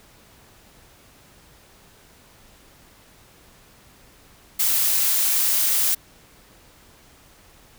blue noise, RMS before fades -20 dBFS, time 4.59-5.95 s, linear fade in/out 10 ms, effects pink hiss -52 dBFS RMS until 7.78 s

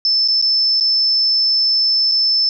sine tone with dropouts, 5274 Hz, E8, in tune, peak -12 dBFS, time 0.05-2.49 s, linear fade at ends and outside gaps 1 ms, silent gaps 0.277-0.284 / 0.415-0.424 / 0.8-0.808 / 2.115-2.119 s, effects none

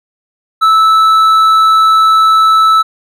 sine tone with hard clipping, 1310 Hz, E6, 11 cents flat, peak -6 dBFS, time 0.61-2.83 s, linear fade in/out 20 ms, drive 5 dB, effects none

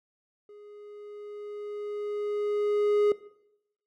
triangle tone with level ramp, 415 Hz, G#4, 1 cent flat, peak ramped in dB -45 to -17 dBFS, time 0.49-3.12 s, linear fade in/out 2 ms, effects noise-tail reverb RT60 0.8 s tail -18 dB re dry

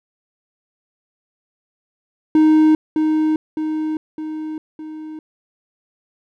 triangle tone with echo, 311.1 Hz, D#4, in tune, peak -7 dBFS, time 2.35-2.75 s, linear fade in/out 2 ms, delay 610 ms, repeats 4, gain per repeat -5 dB, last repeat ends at 5.19 s, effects none

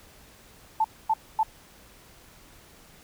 sine tone bursts, 880 Hz, A5, in tune, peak -19 dBFS, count 3, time 0.8-1.432 s, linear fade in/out 5 ms, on 44 ms, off 250 ms, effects pink hiss -53 dBFS RMS until 3.03 s

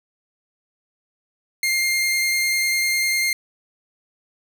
sawtooth tone with vibrato, 2114 Hz, C7, 17 cents sharp, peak -15 dBFS, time 1.63-3.33 s, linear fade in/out 2 ms, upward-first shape triangle, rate 10 Hz, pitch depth 12 cents each way, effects none

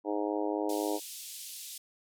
harmonic tone, 103.83 Hz, G#2, in tune, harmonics 3 / 4 / 5 / 6 / 7 / 8 / 9, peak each -33 / -35 / -37 / -39 / -40 / -41 / -42 dBFS, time 0.04-1 s, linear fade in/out 50 ms
white band-pass noise, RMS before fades -44 dBFS, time 0.69-1.78 s, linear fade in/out 5 ms, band 3000 to 13000 Hz, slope 24 dB/octave
effects none

